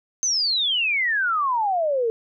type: exponential sweep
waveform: sine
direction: down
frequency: 6340 to 440 Hz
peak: -19 dBFS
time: 0.23-2.1 s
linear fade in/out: 0 ms
effects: none